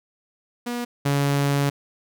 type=tone pair in turn; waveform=sawtooth; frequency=241.1 / 141.39 Hz; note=B3 / C#3; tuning=-41 / +35 cents; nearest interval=major sixth; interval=924 cents; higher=first; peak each=-22 / -15 dBFS; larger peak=second; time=0.66-0.85 / 1.05-1.7 s; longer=second; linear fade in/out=10 ms; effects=none